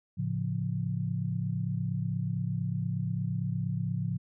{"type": "chord", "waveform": "sine", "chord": "A augmented", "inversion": "none", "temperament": "equal", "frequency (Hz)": [110, 138.59, 174.61], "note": ["A2", "C#3", "E#3"], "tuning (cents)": [0, 0, 0], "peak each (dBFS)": -33, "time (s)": [0.17, 4.18], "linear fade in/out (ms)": 20, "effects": []}